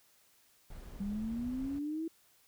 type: noise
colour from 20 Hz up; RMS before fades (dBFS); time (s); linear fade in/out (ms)
brown; -47; 0.7-1.79; 5
type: exponential sweep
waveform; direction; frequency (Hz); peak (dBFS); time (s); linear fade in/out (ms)
sine; up; 196 to 330.7; -34; 1-2.08; 5
effects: white hiss -67 dBFS RMS until 2.47 s